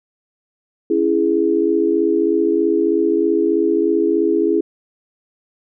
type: chord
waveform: sine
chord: C# minor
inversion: none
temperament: just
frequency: 277.2 / 332.6 / 415.8 Hz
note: C#4 / E4 / G#4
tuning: 0 / +16 / +2 cents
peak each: -22 / -16 / -17 dBFS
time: 0.9-4.61 s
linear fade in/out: 5 ms
effects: none